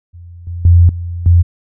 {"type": "tone with level steps", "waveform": "sine", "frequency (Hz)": 86.5, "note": "F2", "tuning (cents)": -16, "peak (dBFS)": [-31, -20, -3, -19, -4], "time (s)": [0.13, 1.43], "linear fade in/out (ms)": 20, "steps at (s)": [0.47, 0.65, 0.89, 1.26], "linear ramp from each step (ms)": 2, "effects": []}